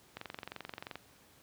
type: click train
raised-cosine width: 0.3 ms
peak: -25 dBFS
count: 19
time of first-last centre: 0.17-0.956 s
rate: 22.9 Hz
effects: pink hiss -62 dBFS RMS until 1.42 s + high-pass 80 Hz 12 dB/octave